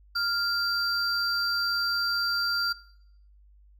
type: tone pair together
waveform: triangle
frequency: 1396.9 / 4699 Hz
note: F6 / D8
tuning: 0 / 0 cents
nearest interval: octave + major sixth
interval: 2100 cents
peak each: -26 / -27 dBFS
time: 0.15-2.73 s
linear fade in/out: 10 ms
effects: noise-tail reverb RT60 0.7 s tail -19 dB re dry + added 50 Hz sine -53 dBFS peak until 3.79 s